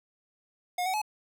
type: tone with pitch steps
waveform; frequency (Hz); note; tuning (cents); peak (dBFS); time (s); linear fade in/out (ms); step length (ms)
square; 719 / 751 / 853; F#5 / F#5 / G#5; -50 / +26 / +46; -28; 0.78-1.017; 5; 79
effects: none